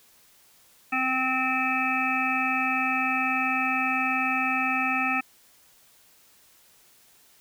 harmonic tone, 259.4 Hz, C4, 15 cents flat, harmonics 1 / 3 / 5 / 7 / 9 / 10, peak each -31 / -30 / -29 / -32 / -31 / -28 dBFS, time 0.92-5.21 s, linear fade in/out 10 ms, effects white hiss -58 dBFS RMS until 7.4 s

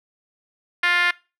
5% pulse tone with band-pass filter, 351.6 Hz, F4, 12 cents sharp, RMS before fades -19 dBFS, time 0.83-1.11 s, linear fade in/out 5 ms, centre 1800 Hz, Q 2.4, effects noise-tail reverb RT60 0.3 s tail -22 dB re dry

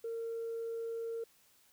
sine tone, 458.4 Hz, A#4, 29 cents flat, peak -35 dBFS, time 0.04-1.24 s, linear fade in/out 5 ms, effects tanh soft clip ceiling -33 dBFS + white hiss -67 dBFS RMS until 1.72 s

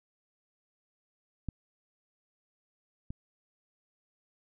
clicks, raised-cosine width 5 ms, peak -22 / -26 dBFS, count 2, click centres 1.487 / 3.105 s, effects none

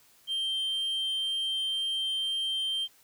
sine tone, 3149 Hz, G7, 7 cents sharp, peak -25 dBFS, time 0.27-2.88 s, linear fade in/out 50 ms, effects tanh soft clip ceiling -27 dBFS + white hiss -61 dBFS RMS until 3.03 s

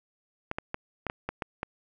clicks, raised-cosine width 0.5 ms, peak -16 dBFS, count 8, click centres 0.514 / 0.585 / 0.744 / 1.067 / 1.099 / 1.29 / 1.422 / 1.631 s, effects none

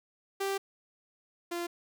sawtooth tone pair in turn, 392 / 345.2 Hz, G4 / F4, 0 / -20 cents, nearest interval major second, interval 220 cents, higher first, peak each -26 / -29 dBFS, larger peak first, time 0.4-0.58 / 1.51-1.67 s, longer first, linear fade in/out 10 ms, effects none

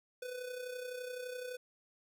square tone with amplitude modulation, 499.4 Hz, B4, 19 cents sharp, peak -39 dBFS, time 0.22-1.57 s, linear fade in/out 5 ms, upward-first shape sine, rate 31.8 Hz, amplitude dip 55%, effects none

